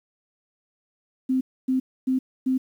sine tone bursts, 259.8 Hz, C4, 12 cents flat, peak -19 dBFS, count 4, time 1.29-2.58 s, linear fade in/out 10 ms, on 120 ms, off 270 ms, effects 9-bit

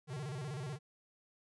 square tone with vibrato, 138.59 Hz, C#3, in tune, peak -40 dBFS, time 0.07-0.79 s, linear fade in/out 50 ms, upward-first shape square, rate 16 Hz, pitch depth 170 cents each way, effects resampled to 24000 Hz

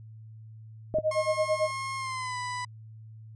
sine tone with tremolo, 622.3 Hz, D#5, in tune, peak -21 dBFS, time 0.94-1.71 s, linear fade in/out 10 ms, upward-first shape sine, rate 9 Hz, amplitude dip 100%
clicks, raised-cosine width 2 ms, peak -21 dBFS, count 2, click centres 0.941 / 0.986 s
30% pulse tone with pitch glide, 1075 to 991.5 Hz, C6 to B5, +47 to +7 cents, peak -29 dBFS, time 1.11-2.65 s, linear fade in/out 5 ms, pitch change -140 cents, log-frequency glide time 1.97-2.37 s
effects added 110 Hz sine -44 dBFS peak until 3.35 s + resampled to 22050 Hz

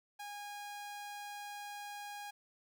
sawtooth tone, 820 Hz, G#5, 22 cents flat, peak -40 dBFS, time 0.19-2.31 s, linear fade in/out 10 ms, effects none

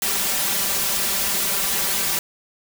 white noise with comb filter, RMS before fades -22 dBFS, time 0.02-2.19 s, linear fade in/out 2 ms, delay 5.1 ms, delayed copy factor +0.95, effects none

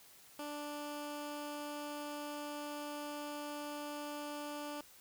15% pulse tone, 293.7 Hz, D4, in tune, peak -35 dBFS, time 0.39-4.81 s, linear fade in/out 2 ms, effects white hiss -60 dBFS RMS until 5 s

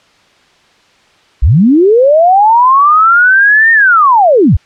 sine linear two-way sweep, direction up then down, 44.61 to 1844 to 44.61 Hz, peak -3 dBFS, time 1.42-4.57 s, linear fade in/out 10 ms, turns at 3.72 s, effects white hiss -47 dBFS RMS until 4.65 s + low-pass 4000 Hz 12 dB/octave

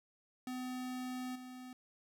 square tone with level steps, 253.3 Hz, B3, 44 cents sharp, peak -40 / -48 dBFS, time 0.47-1.73 s, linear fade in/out 2 ms, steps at 1.35 s, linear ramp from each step 10 ms, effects none

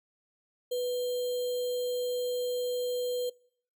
sine tone with sample-and-hold, 493.9 Hz, B4, in tune, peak -28 dBFS, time 0.71-3.3 s, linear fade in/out 10 ms, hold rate 3675 Hz, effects noise-tail reverb RT60 0.6 s tail -24 dB re dry

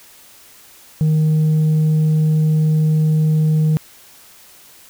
sine tone, 155.56 Hz, D#3, in tune, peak -9 dBFS, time 1.01-3.77 s, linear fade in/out 0 ms, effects tanh soft clip ceiling -11 dBFS + white hiss -45 dBFS RMS until 4.89 s

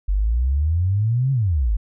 sine exponential two-way sweep, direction up then down, 46.14 to 138.59 to 46.14 Hz, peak -16 dBFS, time 0.08-1.77 s, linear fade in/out 10 ms, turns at 1.32 s, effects none

